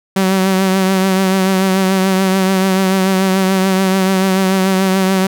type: tone with vibrato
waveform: sawtooth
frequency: 190 Hz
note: F#3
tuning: 46 cents sharp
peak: -7 dBFS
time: 0.16-5.27 s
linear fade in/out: 5 ms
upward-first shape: triangle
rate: 6.9 Hz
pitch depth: 39 cents each way
effects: none